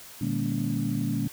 sine tone cluster, 118.9 / 151 / 202.1 / 234.6 / 283 Hz, A#2 / D3 / G#3 / A#3 / C#4, +35 / +48 / -47 / +11 / +36 cents, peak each -31 dBFS, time 0.21-1.28 s, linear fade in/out 5 ms, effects tanh soft clip ceiling -16 dBFS + white hiss -46 dBFS RMS until 1.32 s

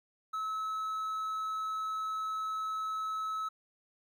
triangle tone, 1295 Hz, E6, 31 cents flat, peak -31 dBFS, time 0.33-3.49 s, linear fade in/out 10 ms, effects 12-bit

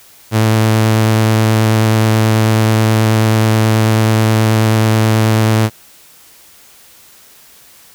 sawtooth tone with vibrato, 110 Hz, A2, in tune, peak -5 dBFS, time 0.31-5.7 s, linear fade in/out 50 ms, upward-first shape sine, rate 9.3 Hz, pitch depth 13 cents each way, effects white hiss -43 dBFS RMS until 7.94 s

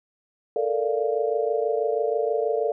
sine chord, Bb major seventh, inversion third, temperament equal with one note detuned, 440 / 466.2 / 587.3 / 694.4 Hz, A4 / Bb4 / D5 / F5, 0 / 0 / 0 / -10 cents, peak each -25 / -26 / -28 / -30 dBFS, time 0.56-2.72 s, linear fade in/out 2 ms, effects none

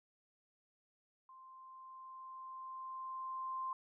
sine tone with level ramp, 1046.5 Hz, C6, in tune, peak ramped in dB -55 to -37 dBFS, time 1.29-3.73 s, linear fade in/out 2 ms, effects none

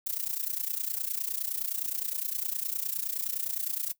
violet noise with amplitude modulation, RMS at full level -29 dBFS, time 0.06-3.93 s, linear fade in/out 10 ms, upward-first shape sine, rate 29.7 Hz, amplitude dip 85%, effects noise-tail reverb RT60 0.1 s tail -19 dB re dry

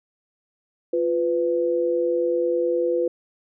sine tone pair together, 349.2 / 499.3 Hz, F4 / B4, 0 / +19 cents, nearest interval tritone, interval 619 cents, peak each -23 / -21 dBFS, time 0.93-3.08 s, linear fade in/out 5 ms, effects none

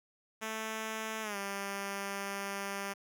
5% pulse tone with pitch glide, 220 to 198.28 Hz, A3 to G3, 0 to +20 cents, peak -25 dBFS, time 0.41-2.94 s, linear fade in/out 20 ms, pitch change -180 cents, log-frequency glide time 1.22-1.37 s, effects none

